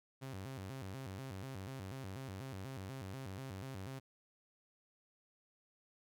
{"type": "tone with vibrato", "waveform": "sawtooth", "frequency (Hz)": 113.1, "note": "A2", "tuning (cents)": 48, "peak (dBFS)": -40, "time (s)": [0.21, 4], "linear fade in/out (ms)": 20, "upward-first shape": "square", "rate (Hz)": 4.1, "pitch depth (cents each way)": 290, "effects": []}